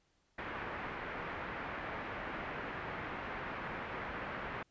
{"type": "low-pass noise", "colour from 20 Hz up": "white", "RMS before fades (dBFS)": -42, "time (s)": [0.38, 4.63], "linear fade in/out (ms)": 5, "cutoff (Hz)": 2000, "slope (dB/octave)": 24, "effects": ["pink hiss -75 dBFS RMS until 4.7 s", "resampled to 16000 Hz"]}